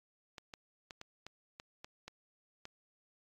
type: clicks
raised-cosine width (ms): 0.2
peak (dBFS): -29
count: 9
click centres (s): 0.382 / 0.538 / 0.908 / 1.014 / 1.266 / 1.599 / 1.845 / 2.08 / 2.654
effects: AAC 32 kbps